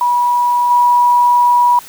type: tone with level steps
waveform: sine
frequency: 971 Hz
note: B5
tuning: 30 cents flat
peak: -10 / -7 dBFS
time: 0.01-1.79 s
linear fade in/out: 2 ms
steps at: 0.7 s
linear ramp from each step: 10 ms
effects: white hiss -36 dBFS RMS until 1.88 s